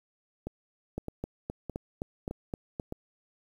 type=two click trains; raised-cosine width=2 ms; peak=-22 / -20 dBFS; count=5 / 8; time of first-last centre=0.47-2.924 / 0.98-2.798 s; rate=1.63 / 3.85 Hz; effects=9-bit